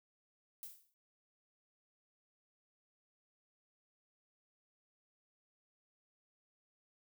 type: noise with exponential decay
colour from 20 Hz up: violet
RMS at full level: -45 dBFS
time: 0.63-0.94 s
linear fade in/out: 0 ms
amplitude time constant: 66 ms
effects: none